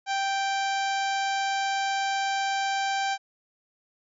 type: harmonic tone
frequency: 784 Hz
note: G5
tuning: in tune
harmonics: 1 / 2 / 3 / 4 / 5 / 6 / 7 / 8 / 9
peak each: -26 / -32 / -36 / -38 / -40 / -42 / -43 / -44 / -45 dBFS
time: 0.06-3.18 s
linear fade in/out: 50 ms
effects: none